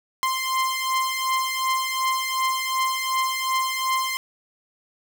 sawtooth beating tone pair, 1044 / 1046.7 Hz, C6 / C6, -4 / 0 cents, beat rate 2.7 Hz, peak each -23 / -20 dBFS, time 0.23-4.17 s, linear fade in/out 0 ms, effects none

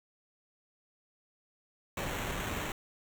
pink noise with sample-and-hold, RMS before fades -36 dBFS, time 1.97-2.72 s, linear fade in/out 2 ms, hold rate 4900 Hz, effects none

